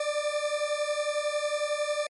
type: beating tone pair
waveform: 40% pulse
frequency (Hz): 588 / 599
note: D5 / D5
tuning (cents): +2 / +34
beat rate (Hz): 11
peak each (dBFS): -29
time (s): 0-2.07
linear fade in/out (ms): 5
effects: MP3 48 kbps